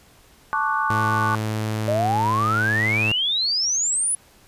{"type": "chord", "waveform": "sine", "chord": "D major seventh", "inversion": "second", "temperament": "equal", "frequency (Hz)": [880, 1108.7, 1174.7, 1480], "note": ["A5", "C#6", "D6", "F#6"], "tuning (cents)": [0, 0, 0, 0], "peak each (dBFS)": -25, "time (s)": [0.53, 1.35], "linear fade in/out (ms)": 0}
{"type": "tone", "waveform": "sawtooth", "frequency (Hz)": 108.6, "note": "A2", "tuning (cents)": -22, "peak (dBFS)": -19, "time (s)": [0.9, 3.12], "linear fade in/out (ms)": 0}
{"type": "exponential sweep", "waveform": "sine", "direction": "up", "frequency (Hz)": [587.3, 10350], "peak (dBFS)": -19, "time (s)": [1.88, 4.15], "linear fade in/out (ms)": 2}
{"effects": ["pink hiss -53 dBFS RMS until 4.47 s", "resampled to 32000 Hz"]}